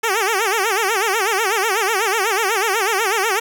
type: tone with vibrato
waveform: 10% pulse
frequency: 416.8 Hz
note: G#4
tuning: 6 cents sharp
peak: -8 dBFS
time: 0.03-3.4 s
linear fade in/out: 10 ms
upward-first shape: sine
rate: 8.1 Hz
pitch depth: 190 cents each way
effects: none